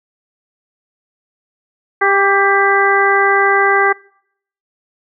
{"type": "harmonic tone with a mistuned harmonic", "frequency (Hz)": 396.7, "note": "G4", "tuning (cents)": 21, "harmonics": [1, 2, 3, 4, 5], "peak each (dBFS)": [-16, -16, -16, -16, -16], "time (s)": [2.01, 3.93], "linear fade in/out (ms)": 10, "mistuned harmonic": 3, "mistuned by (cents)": -24, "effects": ["noise-tail reverb RT60 0.7 s tail -26 dB re dry"]}